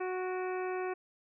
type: harmonic tone with a mistuned harmonic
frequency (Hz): 368.9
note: F#4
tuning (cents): -5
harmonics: 1 / 2 / 3 / 4 / 5 / 6 / 7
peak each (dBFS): -34 / -40 / -44 / -46 / -48 / -50 / -51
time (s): 0-0.94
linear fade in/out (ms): 10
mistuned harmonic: 6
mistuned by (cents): +71
effects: none